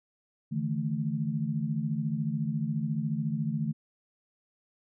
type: chord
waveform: sine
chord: D suspended second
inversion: none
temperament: equal with one note detuned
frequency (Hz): 146.83 / 160.96 / 220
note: D3 / E3 / A3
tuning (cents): 0 / -41 / 0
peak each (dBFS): -32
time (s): 0.51-3.73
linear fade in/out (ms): 20
effects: none